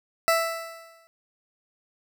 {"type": "tone with exponential decay", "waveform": "20% pulse", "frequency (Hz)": 661, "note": "E5", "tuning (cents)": 5, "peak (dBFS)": -12, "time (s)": [0.28, 1.07], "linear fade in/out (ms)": 0, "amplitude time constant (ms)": 170, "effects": []}